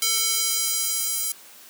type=tone with high-pass filter sweep; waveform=square; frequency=447 Hz; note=A4; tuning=27 cents sharp; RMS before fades=-24 dBFS; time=0.02-1.32 s; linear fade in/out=2 ms; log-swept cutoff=4200 to 8900 Hz; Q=0.75; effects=white hiss -47 dBFS RMS until 1.69 s + high-pass 200 Hz 12 dB/octave